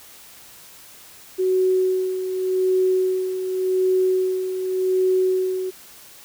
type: tone with tremolo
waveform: sine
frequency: 372.7 Hz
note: F#4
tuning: 13 cents sharp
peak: -15 dBFS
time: 1.38-5.71 s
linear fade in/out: 20 ms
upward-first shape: sine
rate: 0.87 Hz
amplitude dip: 60%
effects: white hiss -45 dBFS RMS until 6.24 s